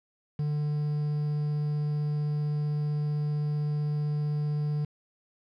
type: tone with quantisation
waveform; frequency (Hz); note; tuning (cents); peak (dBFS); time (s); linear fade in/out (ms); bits
triangle; 148.7; D3; +22; -24; 0.39-4.85; 5; 8
effects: low-pass 3000 Hz 12 dB/octave